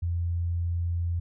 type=tone; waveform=sine; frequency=85.8 Hz; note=F2; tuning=30 cents flat; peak=-25 dBFS; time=0.02-1.2 s; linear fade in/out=10 ms; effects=none